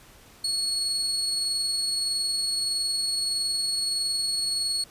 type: tone with amplitude modulation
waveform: 35% pulse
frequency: 4355 Hz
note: C#8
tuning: 31 cents flat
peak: -22 dBFS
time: 0.44-4.84 s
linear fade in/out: 5 ms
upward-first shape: sine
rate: 21.6 Hz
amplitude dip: 25%
effects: pink hiss -52 dBFS RMS until 4.9 s + resampled to 32000 Hz